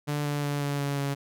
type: tone with pitch steps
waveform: sawtooth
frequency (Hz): 146.83 / 145.48 / 144.14 / 142.81 / 141.5 / 140.2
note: D3 / D3 / D3 / D3 / C#3 / C#3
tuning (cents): 0 / -16 / -32 / -48 / +36 / +20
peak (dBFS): -23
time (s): 0.07-1.15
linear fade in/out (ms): 20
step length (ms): 180
effects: none